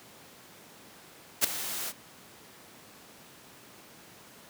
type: noise with ADSR envelope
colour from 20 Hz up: white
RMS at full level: -20 dBFS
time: 1.41-1.93 s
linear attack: 33 ms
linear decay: 4 ms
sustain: -15 dB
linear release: 43 ms
effects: pink hiss -52 dBFS RMS until 4.49 s + high-pass 150 Hz 12 dB/octave